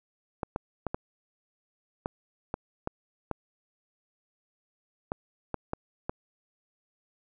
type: clicks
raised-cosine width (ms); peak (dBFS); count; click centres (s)
1; -16; 12; 0.432 / 0.561 / 0.867 / 0.945 / 2.059 / 2.541 / 2.874 / 3.313 / 5.119 / 5.543 / 5.734 / 6.095
effects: none